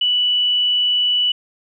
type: tone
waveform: sine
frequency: 2960 Hz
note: F#7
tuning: in tune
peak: -14 dBFS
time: 0.01-1.32 s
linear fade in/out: 5 ms
effects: none